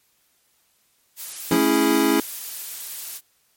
blue noise, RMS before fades -32 dBFS, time 1.16-3.21 s, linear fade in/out 50 ms
square chord, A major seventh, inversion none, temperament equal, 220 / 277.2 / 329.6 / 415.3 Hz, A3 / C#4 / E4 / G#4, 0 / 0 / 0 / 0 cents, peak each -27 / -21 / -21 / -24 dBFS, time 1.51-2.2 s, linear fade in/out 2 ms
square tone with exponential decay, 174.61 Hz, F3, in tune, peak -19 dBFS, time 1.52-1.68 s, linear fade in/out 2 ms, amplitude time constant 33 ms
effects white hiss -64 dBFS RMS until 3.56 s + MP3 64 kbps

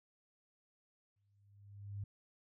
sine tone with exponential growth, 100.9 Hz, G#2, 49 cents flat, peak -38 dBFS, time 1.16-2.04 s, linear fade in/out 5 ms, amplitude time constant 190 ms, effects none

